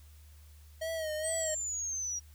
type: tone with vibrato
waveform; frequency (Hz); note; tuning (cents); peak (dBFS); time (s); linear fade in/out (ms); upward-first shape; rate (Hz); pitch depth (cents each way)
square; 633; D#5; +30; -34; 0.81-1.55; 10; sine; 2.3; 60
type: exponential sweep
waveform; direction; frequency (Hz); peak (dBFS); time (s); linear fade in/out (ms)
sine; down; 8310 to 5700; -33; 1.23-2.2; 20
effects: added 75 Hz sine -52 dBFS peak until 2.34 s + white hiss -64 dBFS RMS until 2.34 s